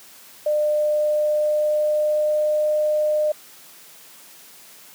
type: tone with pitch glide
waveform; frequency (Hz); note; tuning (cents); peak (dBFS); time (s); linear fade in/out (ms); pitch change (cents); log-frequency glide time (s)
sine; 601 to 606.6; D5 to D#5; +40 to -44; -17; 0.46-3.32; 5; +16; 0.71-2.72
effects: white hiss -46 dBFS RMS until 4.94 s + high-pass 150 Hz 12 dB/octave